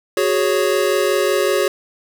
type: chord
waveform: square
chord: F# suspended second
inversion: none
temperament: equal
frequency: 370 / 415.3 / 554.4 Hz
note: F#4 / G#4 / C#5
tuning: 0 / 0 / 0 cents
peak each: -20 dBFS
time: 0.17-1.68 s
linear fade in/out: 2 ms
effects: none